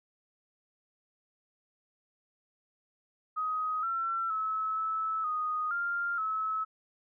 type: tone with pitch steps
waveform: sine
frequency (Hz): 1258 / 1349 / 1296 / 1305 / 1242 / 1396 / 1295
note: D#6 / E6 / E6 / E6 / D#6 / F6 / E6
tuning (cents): +19 / +40 / -30 / -18 / -3 / -1 / -31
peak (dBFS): -29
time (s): 3.36-6.65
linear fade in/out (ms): 20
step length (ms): 470
effects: none